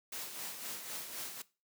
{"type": "noise with tremolo", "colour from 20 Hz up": "white", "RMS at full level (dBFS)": -41, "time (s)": [0.12, 1.42], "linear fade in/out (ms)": 5, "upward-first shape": "sine", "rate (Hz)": 3.9, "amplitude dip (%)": 50, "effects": ["noise-tail reverb RT60 0.3 s tail -19 dB re dry", "high-pass 150 Hz 12 dB/octave"]}